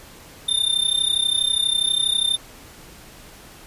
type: tone with amplitude modulation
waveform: square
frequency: 3601 Hz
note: A7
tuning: 39 cents sharp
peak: -15 dBFS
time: 0.48-2.37 s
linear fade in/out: 10 ms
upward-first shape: sine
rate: 32.3 Hz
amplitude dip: 85%
effects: pink hiss -44 dBFS RMS until 3.66 s + resampled to 32000 Hz